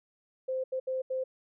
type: tone bursts at uneven times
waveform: sine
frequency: 520 Hz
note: C5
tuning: 11 cents flat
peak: -29 dBFS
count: 4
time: 0.48-0.64 / 0.72-0.8 / 0.87-1.02 / 1.1-1.24 s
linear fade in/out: 10 ms
effects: none